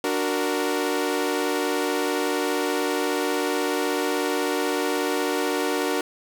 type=chord; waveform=sawtooth; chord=D augmented; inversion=none; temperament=equal; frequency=293.7 / 370 / 466.2 Hz; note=D4 / F#4 / A#4; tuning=0 / 0 / 0 cents; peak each=-23 dBFS; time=0.04-6.01 s; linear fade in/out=2 ms; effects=none